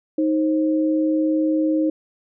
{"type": "tone pair together", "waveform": "sine", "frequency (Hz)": [313.3, 530.9], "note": ["D#4", "C5"], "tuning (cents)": [12, 25], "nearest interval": "major sixth", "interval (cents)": 913, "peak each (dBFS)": [-17, -25], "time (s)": [0.18, 1.9], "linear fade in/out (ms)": 5, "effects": []}